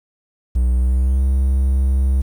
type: tone with pitch glide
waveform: triangle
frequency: 61.74 to 66.17 Hz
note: B1 to C2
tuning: 0 to +20 cents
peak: -11 dBFS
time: 0.55-2.22 s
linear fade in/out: 10 ms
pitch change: +120 cents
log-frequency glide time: 0.72-1.22 s
effects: 8-bit